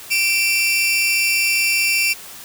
sawtooth tone pair together, 2347 / 2700 Hz, D7 / E7, -2 / +41 cents, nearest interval major second, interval 243 cents, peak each -15 dBFS, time 0.1-2.14 s, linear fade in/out 20 ms, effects white hiss -37 dBFS RMS until 2.44 s

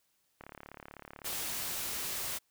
click train, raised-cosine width 0.5 ms, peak -31 dBFS, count 34, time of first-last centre 0.41-1.329 s, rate 35.9 Hz
white noise, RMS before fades -37 dBFS, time 1.24-2.39 s, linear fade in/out 20 ms
effects white hiss -75 dBFS RMS until 2.5 s

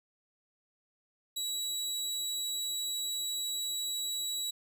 25% pulse tone, 3902 Hz, B7, 22 cents flat, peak -29 dBFS, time 1.36-4.51 s, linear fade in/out 10 ms, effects none

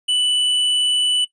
sine tone with hard clipping, 2977 Hz, F#7, 10 cents sharp, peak -17 dBFS, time 0.08-1.25 s, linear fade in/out 10 ms, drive 15 dB, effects noise-tail reverb RT60 0.1 s tail -17 dB re dry + resampled to 22050 Hz

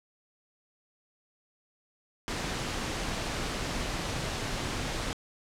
pink noise with amplitude modulation, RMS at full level -31 dBFS, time 2.28-5.13 s, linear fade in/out 0 ms, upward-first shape sine, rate 223 Hz, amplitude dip 40%, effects low-pass 7000 Hz 12 dB/octave

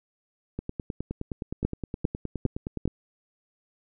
two click trains, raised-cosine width 3 ms, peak -18 / -11 dBFS, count 23 / 4, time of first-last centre 0.59-2.877 / 1.65-2.855 s, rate 9.62 / 2.49 Hz, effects none

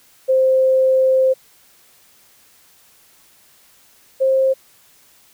sine tone pair in turn, 523.3 / 530.3 Hz, C5 / C5, 0 / +23 cents, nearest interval unison, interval 23 cents, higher second, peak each -11 / -12 dBFS, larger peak first, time 0.28-1.34 / 4.2-4.54 s, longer first, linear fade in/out 20 ms, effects white hiss -52 dBFS RMS until 5.33 s

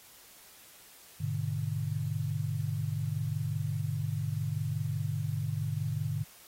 sine chord, G# diminished, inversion none, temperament just, 103.83 / 124.59 / 149.51 Hz, G#2 / B2 / D3, 0 / +16 / +31 cents, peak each -34 / -36 / -33 dBFS, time 1.2-6.24 s, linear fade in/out 10 ms, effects white hiss -55 dBFS RMS until 6.47 s + AAC 48 kbps

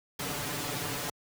pink noise with comb filter, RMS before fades -34 dBFS, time 0.19-1.1 s, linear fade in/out 5 ms, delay 6.9 ms, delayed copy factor +0.85, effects high-pass 80 Hz 12 dB/octave

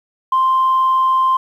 sine tone, 1046.5 Hz, C6, in tune, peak -10 dBFS, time 0.32-1.37 s, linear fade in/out 5 ms, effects tanh soft clip ceiling -8 dBFS + 8-bit

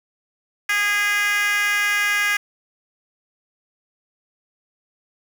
10% pulse tone with high-pass filter, 410.6 Hz, G#4, 20 cents flat, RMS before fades -20 dBFS, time 0.69-2.37 s, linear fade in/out 5 ms, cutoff 1800 Hz, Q 2.7, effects 7-bit

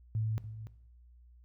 sine tone with echo, 109.6 Hz, A2, 6 cents flat, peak -29 dBFS, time 0.15-0.38 s, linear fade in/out 0 ms, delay 290 ms, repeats 1, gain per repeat -11 dB, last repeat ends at 0.67 s, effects noise-tail reverb RT60 0.8 s tail -18 dB re dry + added 60 Hz sine -55 dBFS peak until 1.44 s

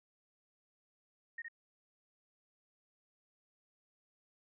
sine tone with echo, 1855 Hz, A#6, 9 cents flat, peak -40 dBFS, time 1.38-1.42 s, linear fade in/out 5 ms, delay 64 ms, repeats 1, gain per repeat -3 dB, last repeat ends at 1.484 s, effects none

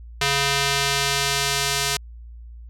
square tone with band-pass filter sweep, 140 Hz, C#3, 18 cents sharp, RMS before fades -22 dBFS, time 0.21-1.97 s, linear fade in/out 5 ms, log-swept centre 3500 to 5800 Hz, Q 0.73, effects added 58 Hz sine -37 dBFS peak until 2.69 s

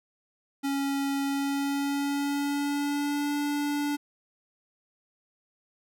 square tone with pitch glide, 277.2 to 290.3 Hz, C#4 to D4, 0 to -20 cents, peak -27 dBFS, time 0.63-3.97 s, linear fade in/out 20 ms, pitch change +80 cents, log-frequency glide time 1.23-3.35 s, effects none

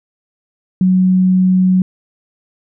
sine tone, 185.2 Hz, F#3, 2 cents sharp, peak -8 dBFS, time 0.81-1.82 s, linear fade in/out 2 ms, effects none

